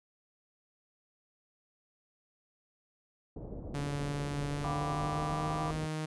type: low-pass noise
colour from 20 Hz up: pink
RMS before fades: -42 dBFS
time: 3.36-5.87 s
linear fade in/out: 5 ms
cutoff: 600 Hz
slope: 24 dB/octave
type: tone with pitch glide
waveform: sawtooth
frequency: 143.5 to 155.59 Hz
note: D3 to D#3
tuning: -40 to 0 cents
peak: -30 dBFS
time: 3.74-6.06 s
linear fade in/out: 10 ms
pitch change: +140 cents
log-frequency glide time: 4.48-5.64 s
type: chord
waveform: sine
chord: G dominant seventh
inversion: third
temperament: equal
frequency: 698.5 / 784 / 987.8 / 1174.7 Hz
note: F5 / G5 / B5 / D6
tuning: 0 / 0 / 0 / 0 cents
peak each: -40 / -42 / -41 / -39 dBFS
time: 4.64-5.71 s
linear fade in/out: 2 ms
effects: resampled to 24000 Hz